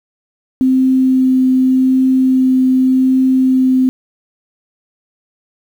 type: tone with vibrato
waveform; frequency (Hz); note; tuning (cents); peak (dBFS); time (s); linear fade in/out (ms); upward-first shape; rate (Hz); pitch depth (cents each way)
sine; 259.6; C4; -13; -8; 0.61-3.89; 0; triangle; 0.86; 10
effects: 7-bit